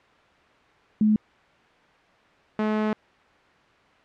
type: tone pair in turn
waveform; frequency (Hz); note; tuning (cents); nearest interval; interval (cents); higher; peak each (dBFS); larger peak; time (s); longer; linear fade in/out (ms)
sine / sawtooth; 213.8 / 214.6; A3 / A3; -49 / -43; unison; 6; second; -16 / -18; first; 1.01-1.16 / 2.59-2.93; second; 2
effects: white hiss -56 dBFS RMS until 4.04 s + low-pass 2000 Hz 12 dB/octave